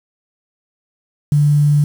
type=tone with quantisation; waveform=sine; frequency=146.83 Hz; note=D3; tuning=in tune; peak=-9 dBFS; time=1.32-1.84 s; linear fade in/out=2 ms; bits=6; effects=none